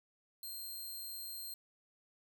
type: tone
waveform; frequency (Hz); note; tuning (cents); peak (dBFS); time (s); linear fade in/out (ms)
5% pulse; 4186; C8; 0; -36; 0.43-1.54; 2
effects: 11-bit